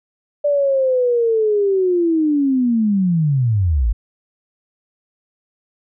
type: linear sweep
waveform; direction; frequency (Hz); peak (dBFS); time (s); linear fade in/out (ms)
sine; down; 587.3 to 47.53; -13; 0.44-3.93; 10
effects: none